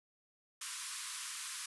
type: band-pass noise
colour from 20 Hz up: white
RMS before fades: -44 dBFS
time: 0.61-1.66 s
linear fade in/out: 5 ms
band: 990 to 11000 Hz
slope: 96 dB/octave
effects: none